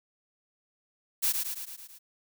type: noise with echo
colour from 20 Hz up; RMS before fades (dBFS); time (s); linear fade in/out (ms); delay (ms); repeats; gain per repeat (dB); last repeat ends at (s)
blue; -26; 1.22-1.33; 20; 110; 6; -4; 1.99
effects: none